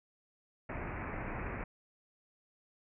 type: low-pass noise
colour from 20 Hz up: pink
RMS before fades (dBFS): -40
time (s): 0.69-1.64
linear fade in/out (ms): 5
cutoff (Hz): 2500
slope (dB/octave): 96
effects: none